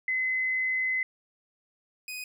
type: tone pair in turn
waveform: sine / sawtooth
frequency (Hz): 2038 / 2497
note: C7 / D#7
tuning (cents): -46 / +6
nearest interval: major third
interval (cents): 352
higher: second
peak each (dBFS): -25 / -32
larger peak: first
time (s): 0.08-1.03 / 2.08-2.24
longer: first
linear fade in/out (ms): 2
effects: none